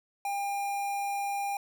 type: tone with notch filter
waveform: square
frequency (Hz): 802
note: G5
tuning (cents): +39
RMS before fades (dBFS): -32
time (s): 0.25-1.57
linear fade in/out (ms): 2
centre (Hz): 4400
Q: 1.5
effects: none